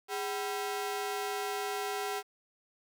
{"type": "ring-modulated tone", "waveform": "sawtooth", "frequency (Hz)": 587.3, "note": "D5", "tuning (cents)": 0, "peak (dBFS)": -26, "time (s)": [0.08, 2.23], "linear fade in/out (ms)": 50, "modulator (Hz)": 177, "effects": ["10-bit"]}